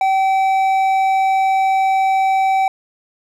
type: tone with hard clipping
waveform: sine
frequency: 769 Hz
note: G5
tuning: 33 cents flat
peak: -14 dBFS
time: 0.01-2.68 s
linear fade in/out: 2 ms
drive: 6 dB
effects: none